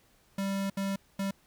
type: tone bursts at uneven times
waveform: square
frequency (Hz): 196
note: G3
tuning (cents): 0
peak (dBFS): -30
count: 3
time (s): 0.38-0.7 / 0.77-0.96 / 1.19-1.31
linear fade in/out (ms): 5
effects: pink hiss -65 dBFS RMS until 1.46 s